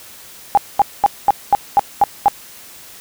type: tone bursts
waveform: sine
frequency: 810 Hz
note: G#5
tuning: 43 cents flat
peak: -6 dBFS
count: 8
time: 0.55-2.282 s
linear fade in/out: 0 ms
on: 24 ms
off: 220 ms
effects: white hiss -39 dBFS RMS until 3 s

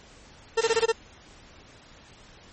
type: tone bursts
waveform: 40% pulse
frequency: 453.9 Hz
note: A#4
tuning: 46 cents flat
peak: -18 dBFS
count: 6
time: 0.57-0.922 s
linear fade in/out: 10 ms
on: 42 ms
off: 20 ms
type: noise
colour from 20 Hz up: white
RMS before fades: -30 dBFS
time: 0.61-0.84 s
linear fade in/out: 5 ms
effects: pink hiss -51 dBFS RMS until 2.52 s + MP3 32 kbps

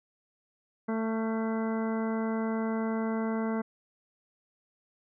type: harmonic tone with a mistuned harmonic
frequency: 222.6 Hz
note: A3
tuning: 20 cents sharp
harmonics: 1 / 2 / 3 / 4 / 5 / 6 / 7 / 9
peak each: -29 / -35 / -39 / -41 / -43 / -45 / -46 / -48 dBFS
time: 0.88-3.62 s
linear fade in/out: 10 ms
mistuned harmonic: 6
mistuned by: +36 cents
effects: none

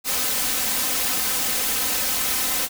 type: noise with comb filter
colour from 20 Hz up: white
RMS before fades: -23 dBFS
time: 0.04-2.69 s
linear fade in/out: 50 ms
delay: 3.9 ms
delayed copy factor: +0.75
effects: none

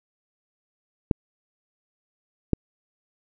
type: clicks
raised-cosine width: 3 ms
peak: -6 dBFS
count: 2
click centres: 1.112 / 2.533 s
effects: none

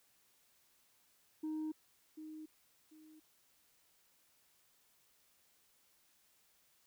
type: tone with echo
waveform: sine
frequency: 311.1 Hz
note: D#4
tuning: in tune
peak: -35 dBFS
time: 1.43-1.72 s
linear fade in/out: 10 ms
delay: 740 ms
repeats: 2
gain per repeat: -11 dB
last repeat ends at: 3.2 s
effects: tanh soft clip ceiling -36 dBFS + white hiss -72 dBFS RMS until 6.86 s

